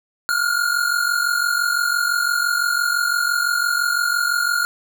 square tone pair together, 1396.9 / 1442.8 Hz, F6 / F#6, 0 / -44 cents, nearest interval minor second, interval 56 cents, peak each -21 dBFS, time 0.29-4.65 s, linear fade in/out 0 ms, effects none

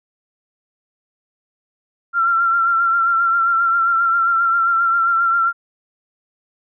sine tone with vibrato, 1365 Hz, F6, 40 cents flat, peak -13 dBFS, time 2.13-5.53 s, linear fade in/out 50 ms, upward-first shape sine, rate 7.5 Hz, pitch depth 38 cents each way, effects none

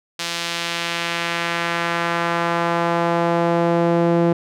sawtooth tone with band-pass filter sweep, 170 Hz, F3, 46 cents flat, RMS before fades -20 dBFS, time 0.19-4.33 s, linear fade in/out 5 ms, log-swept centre 4400 to 400 Hz, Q 1, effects none

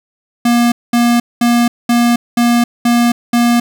square tone bursts, 238 Hz, A#3, 36 cents sharp, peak -9 dBFS, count 7, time 0.45-3.6 s, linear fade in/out 5 ms, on 270 ms, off 210 ms, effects none

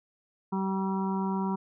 harmonic tone, 192.2 Hz, G3, 34 cents flat, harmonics 1 / 2 / 4 / 5 / 6 / 7, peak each -28 / -36 / -41 / -34 / -45 / -46 dBFS, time 0.52-1.56 s, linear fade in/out 10 ms, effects none

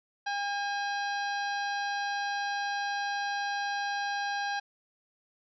harmonic tone with a mistuned harmonic, 808 Hz, G#5, 48 cents flat, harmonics 1 / 2 / 3 / 4 / 5 / 6 / 7, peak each -32 / -34 / -44 / -46 / -43 / -46 / -49 dBFS, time 0.26-4.6 s, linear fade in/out 10 ms, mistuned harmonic 3, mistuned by +73 cents, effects none

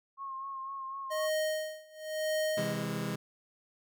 sine tone with vibrato, 1079 Hz, C#6, 47 cents flat, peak -37 dBFS, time 0.17-1.3 s, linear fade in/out 50 ms, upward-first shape sine, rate 4 Hz, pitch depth 30 cents each way
square tone with tremolo, 622.3 Hz, D#5, in tune, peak -29 dBFS, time 1.1-2.86 s, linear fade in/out 20 ms, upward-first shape sine, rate 0.96 Hz, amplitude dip 95%
sawtooth chord, C augmented, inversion none, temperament just, 130.81 / 163.52 / 204.4 Hz, C3 / E3 / G#3, 0 / -14 / -27 cents, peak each -35 / -33 / -32 dBFS, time 2.57-3.16 s, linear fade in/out 10 ms
effects none

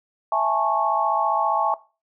sine chord, A major seventh, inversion second, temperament just, 660 / 825 / 880 / 1100 Hz, E5 / G#5 / A5 / C#6, +2 / -12 / 0 / -14 cents, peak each -24 dBFS, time 0.32-1.74 s, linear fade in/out 2 ms, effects noise-tail reverb RT60 0.3 s tail -18 dB re dry

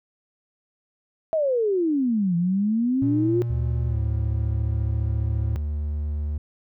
sine exponential two-way sweep, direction down then up, 659.3 to 168 to 362.4 Hz, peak -19 dBFS, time 1.33-3.42 s, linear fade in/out 0 ms, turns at 2.36 s
triangle tone with pitch glide, 118 to 108.83 Hz, A#2 to A2, +22 to -19 cents, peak -22 dBFS, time 3.02-5.56 s, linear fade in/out 0 ms, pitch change -141 cents, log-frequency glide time 3.88-3.98 s
triangle tone, 74.3 Hz, D2, 21 cents sharp, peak -22 dBFS, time 3.5-6.38 s, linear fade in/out 5 ms
effects none

